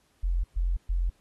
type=tone bursts; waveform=sine; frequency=43.65 Hz; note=F1; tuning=in tune; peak=-23 dBFS; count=3; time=0.23-1.1 s; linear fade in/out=10 ms; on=210 ms; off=120 ms; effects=pink hiss -68 dBFS RMS until 1.2 s + AAC 32 kbps